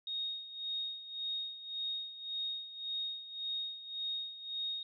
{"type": "tone with tremolo", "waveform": "sine", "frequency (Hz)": 3729, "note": "A#7", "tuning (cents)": 0, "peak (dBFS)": -34, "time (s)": [0.07, 4.83], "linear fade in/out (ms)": 2, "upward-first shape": "sine", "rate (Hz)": 1.8, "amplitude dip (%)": 75, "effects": []}